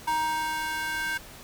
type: tone with high-pass filter sweep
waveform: square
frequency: 313.3 Hz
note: D#4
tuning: 12 cents sharp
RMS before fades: -29 dBFS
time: 0.07-1.18 s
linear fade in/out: 10 ms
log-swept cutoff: 940 to 1500 Hz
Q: 3.6
effects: pink hiss -46 dBFS RMS until 1.43 s